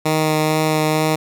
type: tone with vibrato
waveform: 10% pulse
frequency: 155.56 Hz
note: D#3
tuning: in tune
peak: -7 dBFS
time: 0.05-1.16 s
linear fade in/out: 10 ms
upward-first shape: sine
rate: 2.2 Hz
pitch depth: 10 cents each way
effects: none